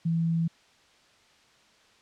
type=tone; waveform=sine; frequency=165.5 Hz; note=E3; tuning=7 cents sharp; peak=-23 dBFS; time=0.05-0.48 s; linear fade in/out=10 ms; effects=white hiss -60 dBFS RMS until 2.01 s + low-pass 5000 Hz 12 dB/octave